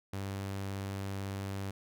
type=tone; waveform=sawtooth; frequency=98 Hz; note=G2; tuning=in tune; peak=-32 dBFS; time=0.13-1.71 s; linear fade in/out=5 ms; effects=none